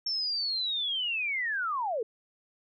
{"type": "linear sweep", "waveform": "sine", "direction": "down", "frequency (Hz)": [5440, 413.2], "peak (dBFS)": -28, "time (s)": [0.06, 2.03], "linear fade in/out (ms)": 5, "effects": []}